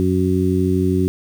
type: harmonic tone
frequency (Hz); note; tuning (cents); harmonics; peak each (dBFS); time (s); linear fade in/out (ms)
92.5; F#2; 0; 1 / 2 / 3 / 4; -20 / -20 / -20 / -20; 0-1.08; 0
effects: 7-bit